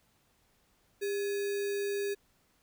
sine tone with sample-and-hold, 402.8 Hz, G4, 47 cents sharp, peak -30 dBFS, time 1.01-2.15 s, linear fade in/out 20 ms, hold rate 2100 Hz, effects pink hiss -70 dBFS RMS until 2.62 s

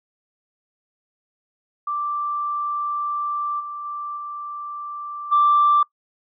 sine tone with level steps, 1174.7 Hz, D6, in tune, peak -22 / -29 / -27 / -29 / -12 dBFS, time 1.87-5.83 s, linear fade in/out 5 ms, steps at 3.59 / 3.84 / 4.16 / 5.31 s, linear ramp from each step 20 ms, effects noise-tail reverb RT60 0.1 s tail -22 dB re dry + tanh soft clip ceiling -8 dBFS

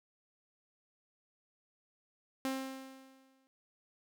sawtooth tone with exponential decay, 265.4 Hz, C4, 25 cents sharp, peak -28 dBFS, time 2.45-3.47 s, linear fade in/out 0 ms, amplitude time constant 220 ms, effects none

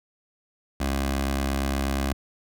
15% pulse tone with notch filter, 68.4 Hz, C#2, 23 cents flat, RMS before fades -26 dBFS, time 0.8-2.13 s, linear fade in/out 5 ms, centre 150 Hz, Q 1.4, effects none

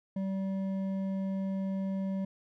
sine tone with hard clipping, 192.7 Hz, G3, 29 cents flat, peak -32 dBFS, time 0.16-2.25 s, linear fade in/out 5 ms, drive 7 dB, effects none

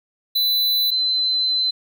square / sine tone pair in turn, 4000 / 4053 Hz, B7 / B7, +21 / +44 cents, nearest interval unison, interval 23 cents, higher second, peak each -17 dBFS, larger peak neither, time 0.35-0.91 / 0.91-1.71 s, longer second, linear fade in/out 10 ms, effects 9-bit

